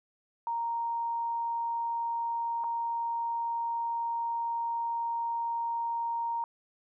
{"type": "tone with dropouts", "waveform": "sine", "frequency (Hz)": 931, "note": "A#5", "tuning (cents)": -2, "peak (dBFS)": -29, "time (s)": [0.47, 6.44], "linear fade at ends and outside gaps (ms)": 1, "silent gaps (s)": [2.638, 2.642], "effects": []}